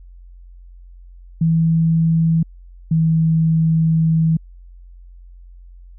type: tone pair in turn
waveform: sine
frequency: 163.3 / 161.33 Hz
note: E3 / E3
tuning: -16 / -37 cents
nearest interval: unison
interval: 21 cents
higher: first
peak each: -12 dBFS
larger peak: neither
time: 1.41-2.43 / 2.91-4.37 s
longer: second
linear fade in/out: 5 ms
effects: added 44 Hz sine -38 dBFS peak until 5.98 s